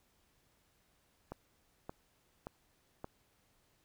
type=click train; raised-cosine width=1 ms; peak=-28 dBFS; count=4; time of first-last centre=1.32-3.044 s; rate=1.74 Hz; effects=pink hiss -73 dBFS RMS until 3.84 s